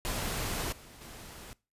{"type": "noise with level steps", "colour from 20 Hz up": "pink", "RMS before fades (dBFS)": [-34, -52, -47], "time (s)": [0.05, 1.53], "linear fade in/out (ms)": 0, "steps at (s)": [0.72, 1.01], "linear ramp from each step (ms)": 5, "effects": ["noise-tail reverb RT60 0.3 s tail -22 dB re dry", "resampled to 32000 Hz"]}